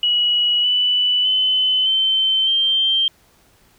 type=tone with pitch steps; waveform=sine; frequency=2920 / 2976 / 3033 / 3092 / 3151 Hz; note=F#7 / F#7 / F#7 / G7 / G7; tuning=-24 / +9 / +42 / -24 / +8 cents; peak=-14 dBFS; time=0.03-3.08 s; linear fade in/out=2 ms; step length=610 ms; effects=pink hiss -55 dBFS RMS until 3.78 s